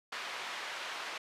pink band-pass noise, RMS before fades -41 dBFS, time 0.12-1.18 s, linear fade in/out 5 ms, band 920 to 3700 Hz, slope 12 dB/octave, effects resampled to 32000 Hz

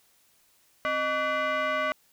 sine tone with frequency modulation, 263.3 Hz, C4, 11 cents sharp, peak -23 dBFS, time 0.85-1.92 s, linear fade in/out 0 ms, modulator 880 Hz, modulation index 2.1, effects tanh soft clip ceiling -22 dBFS + white hiss -64 dBFS RMS until 2.12 s

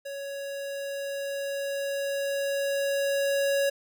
square tone with level ramp, 557 Hz, C#5, 8 cents sharp, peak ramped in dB -35 to -23 dBFS, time 0.05-3.7 s, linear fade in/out 10 ms, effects none

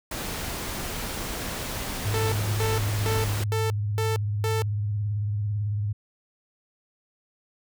pink noise, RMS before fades -32 dBFS, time 0.11-3.44 s, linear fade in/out 5 ms
sine tone with vibrato, 103.83 Hz, G#2, in tune, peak -24 dBFS, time 2.05-5.93 s, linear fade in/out 10 ms, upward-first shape sine, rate 18 Hz, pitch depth 65 cents each way
sawtooth tone bursts, 443 Hz, A4, 12 cents sharp, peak -22 dBFS, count 6, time 2.14-4.62 s, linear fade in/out 0 ms, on 180 ms, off 280 ms
effects none

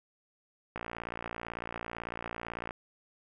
click train, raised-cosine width 0.5 ms, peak -22 dBFS, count 114, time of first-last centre 0.76-2.708 s, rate 58 Hz, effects none

